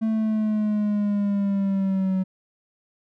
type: linear sweep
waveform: triangle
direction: down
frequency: 222 to 187.1 Hz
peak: -18 dBFS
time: 0.01-2.24 s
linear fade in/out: 20 ms
effects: none